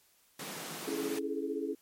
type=high-pass noise; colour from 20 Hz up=pink; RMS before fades=-42 dBFS; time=0.39-1.19 s; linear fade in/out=5 ms; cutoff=150 Hz; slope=48 dB/octave
type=chord; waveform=sine; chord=A major seventh; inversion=first; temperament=equal with one note detuned; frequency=277.2 / 329.6 / 415.3 / 430.9 Hz; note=C#4 / E4 / G#4 / A4; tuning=0 / 0 / 0 / -36 cents; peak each=-38 dBFS; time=0.87-1.75 s; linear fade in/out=10 ms
effects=white hiss -67 dBFS RMS until 1.81 s + MP3 64 kbps